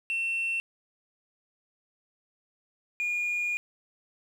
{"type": "tone pair in turn", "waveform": "sine", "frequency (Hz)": [2700, 2431], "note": ["E7", "D#7"], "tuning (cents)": [41, -41], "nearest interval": "major second", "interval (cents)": 182, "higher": "first", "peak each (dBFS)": -25, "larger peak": "neither", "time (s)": [[0.1, 0.6], [3, 3.57]], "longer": "second", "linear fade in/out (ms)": 0, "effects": ["tanh soft clip ceiling -24 dBFS", "9-bit"]}